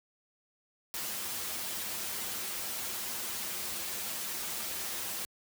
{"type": "noise with comb filter", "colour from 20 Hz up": "white", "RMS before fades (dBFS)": -37, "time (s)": [0.94, 5.25], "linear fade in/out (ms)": 0, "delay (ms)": 7, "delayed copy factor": -0.6, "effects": ["high-pass 80 Hz 12 dB/octave"]}